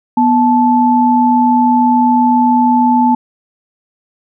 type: tone pair together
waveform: sine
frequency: 245 / 873 Hz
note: B3 / A5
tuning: -14 / -14 cents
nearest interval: octave + minor seventh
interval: 2200 cents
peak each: -10 dBFS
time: 0.17-3.15 s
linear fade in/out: 5 ms
effects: none